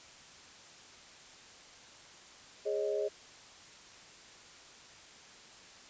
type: chord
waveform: sine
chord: Ab suspended fourth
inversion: none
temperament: equal with one note detuned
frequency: 415.3 / 547.4 / 622.3 Hz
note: Ab4 / Db5 / Eb5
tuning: 0 / -22 / 0 cents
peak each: -33 / -37 / -36 dBFS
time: 2.65-3.09 s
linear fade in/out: 20 ms
effects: white hiss -54 dBFS RMS until 5.89 s + resampled to 16000 Hz